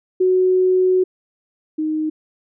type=tone pair in turn; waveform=sine; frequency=370 / 310.5 Hz; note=F#4 / D#4; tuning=0 / -3 cents; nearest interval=minor third; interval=303 cents; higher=first; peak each=-12 / -18 dBFS; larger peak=first; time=0.2-1.04 / 1.78-2.1 s; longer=first; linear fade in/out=10 ms; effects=none